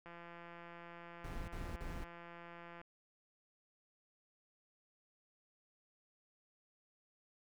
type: click train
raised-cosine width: 0.5 ms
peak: -38 dBFS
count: 472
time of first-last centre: 0.06-2.814 s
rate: 171 Hz
type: noise bursts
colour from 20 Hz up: brown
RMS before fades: -44 dBFS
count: 3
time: 1.24-2.044 s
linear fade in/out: 5 ms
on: 240 ms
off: 42 ms
effects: none